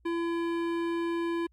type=tone with hard clipping; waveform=sine; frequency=337.6 Hz; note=E4; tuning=41 cents sharp; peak=-30 dBFS; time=0.05-1.47 s; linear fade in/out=10 ms; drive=15 dB; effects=added 60 Hz sine -61 dBFS peak until 1.52 s + Opus 48 kbps